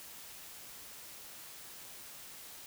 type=silence; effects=white hiss -50 dBFS RMS until 2.66 s